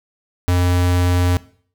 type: tone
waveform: square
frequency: 89.1 Hz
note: F2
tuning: 35 cents sharp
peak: -14 dBFS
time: 0.48-1.37 s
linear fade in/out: 0 ms
effects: noise-tail reverb RT60 0.5 s tail -19 dB re dry